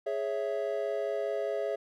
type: chord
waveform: triangle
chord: C# minor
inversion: second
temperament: equal with one note detuned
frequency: 417 / 554.4 / 659.3 Hz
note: G#4 / C#5 / E5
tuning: +7 / 0 / 0 cents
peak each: -32 dBFS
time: 0.06-1.76 s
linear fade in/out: 10 ms
effects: none